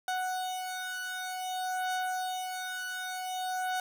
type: beating tone pair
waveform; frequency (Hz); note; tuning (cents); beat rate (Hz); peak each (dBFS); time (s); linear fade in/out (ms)
30% pulse; 740 / 740.54; F#5 / F#5; 0 / +1; 0.54; -32 / -34; 0.08-3.8; 2
effects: none